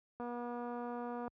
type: click train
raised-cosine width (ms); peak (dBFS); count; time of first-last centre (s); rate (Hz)
1; -30; 261; 0.2-1.279; 241
effects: high-pass 60 Hz 12 dB/octave